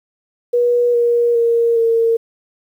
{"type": "tone with pitch steps", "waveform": "sine", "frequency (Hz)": [483.1, 474.5, 466.1, 457.8], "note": ["B4", "A#4", "A#4", "A#4"], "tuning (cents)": [-38, 31, 0, -31], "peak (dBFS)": -11, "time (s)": [0.53, 2.17], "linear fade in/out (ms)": 10, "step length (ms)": 410, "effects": ["8-bit"]}